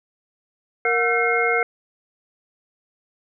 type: tone cluster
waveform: sine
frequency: 467 / 723 / 1348 / 1527 / 2145 Hz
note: A#4 / F#5 / E6 / G6 / C7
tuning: +3 / -40 / +38 / -46 / +42 cents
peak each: -22 / -25 / -26 / -26 / -21 dBFS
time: 0.85-1.63 s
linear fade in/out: 2 ms
effects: none